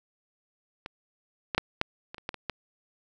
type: clicks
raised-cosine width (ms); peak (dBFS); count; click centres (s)
0.3; -21 / -12 / -7 / -8 / -23 / -28 / -15 / -22 / -14; 9; 0.861 / 1.548 / 1.58 / 1.814 / 2.145 / 2.182 / 2.291 / 2.343 / 2.497
effects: none